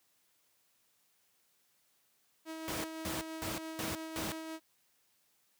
sawtooth tone with tremolo, 320.4 Hz, E4, 49 cents flat, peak -36 dBFS, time 2.45-4.6 s, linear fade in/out 50 ms, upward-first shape sine, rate 5.9 Hz, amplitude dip 25%
pink noise bursts, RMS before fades -38 dBFS, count 5, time 2.68-4.32 s, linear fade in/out 0 ms, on 160 ms, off 210 ms
effects white hiss -73 dBFS RMS until 5.59 s + high-pass 80 Hz 12 dB/octave

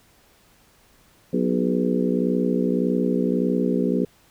harmonic tone with a mistuned harmonic, 61.74 Hz, B1, in tune, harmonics 3 / 4 / 5 / 6 / 7 / 8, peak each -24 / -23 / -28 / -29 / -27 / -29 dBFS, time 1.33-4.05 s, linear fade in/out 5 ms, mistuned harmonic 7, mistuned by -47 cents, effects pink hiss -57 dBFS RMS until 4.3 s

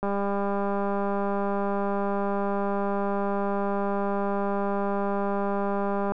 click train, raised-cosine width 1 ms, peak -15 dBFS, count 1219, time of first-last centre 0.03-6.12 s, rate 200 Hz, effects none

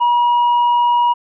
triangle tone, 961 Hz, B5, 48 cents flat, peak -9 dBFS, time 0-1.14 s, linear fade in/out 20 ms, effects resampled to 8000 Hz

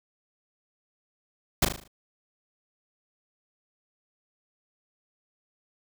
pink noise with echo, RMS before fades -20 dBFS, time 1.62-1.65 s, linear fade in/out 5 ms, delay 38 ms, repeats 6, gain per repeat -6 dB, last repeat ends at 1.878 s, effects none

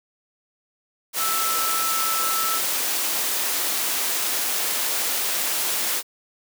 sine tone in noise, 1318.5 Hz, E6, in tune, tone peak -25 dBFS, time 1.17-2.61 s, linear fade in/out 50 ms, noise white, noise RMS -24 dBFS, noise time 1.13-6.03 s, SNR -4 dB, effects high-pass 300 Hz 12 dB/octave

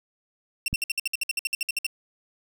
sawtooth tone bursts, 2714 Hz, E7, 50 cents sharp, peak -20 dBFS, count 16, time 0.66-1.866 s, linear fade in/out 2 ms, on 21 ms, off 58 ms
click, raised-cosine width 5 ms, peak -17 dBFS, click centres 0.73 s
effects none

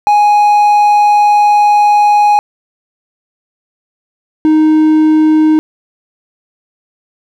triangle tone pair in turn, 830.6 / 311.1 Hz, G#5 / D#4, 0 / 0 cents, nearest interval octave + perfect fourth, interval 1700 cents, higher first, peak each -3 dBFS, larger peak neither, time 0.07-2.39 / 4.45-5.59 s, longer first, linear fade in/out 0 ms, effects none

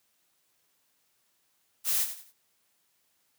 blue noise with echo, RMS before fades -27 dBFS, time 1.84-2.07 s, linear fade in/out 50 ms, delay 88 ms, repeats 3, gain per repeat -10 dB, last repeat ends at 2.334 s, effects white hiss -72 dBFS RMS until 3.38 s + high-pass 80 Hz 12 dB/octave

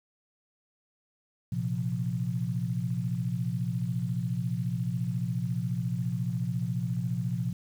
sine chord, Bb suspended second, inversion none, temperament equal, 116.54 / 130.81 / 174.61 Hz, Bb2 / C3 / F3, 0 / 0 / 0 cents, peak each -32 dBFS, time 1.52-7.53 s, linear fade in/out 5 ms, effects 9-bit

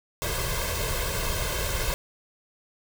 pink noise with comb filter, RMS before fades -28 dBFS, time 0.22-1.94 s, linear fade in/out 0 ms, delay 1.9 ms, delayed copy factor +0.85, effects none

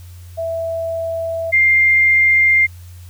sine tone pair in turn, 659.3 / 2105 Hz, E5 / C7, 0 / +10 cents, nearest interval octave + minor sixth, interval 2010 cents, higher second, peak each -19 / -9 dBFS, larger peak second, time 0.37-1.52 / 1.52-2.67 s, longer neither, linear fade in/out 20 ms, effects added 88 Hz sine -34 dBFS peak until 3.09 s + white hiss -49 dBFS RMS until 3.09 s

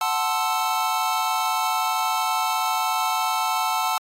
square chord, F# half-diminished seventh, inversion none, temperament equal, 740 / 880 / 1046.5 / 1318.5 Hz, F#5 / A5 / C6 / E6, 0 / 0 / 0 / 0 cents, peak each -28 / -26 / -30 / -27 dBFS, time 0.01-3.98 s, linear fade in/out 2 ms, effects AAC 48 kbps

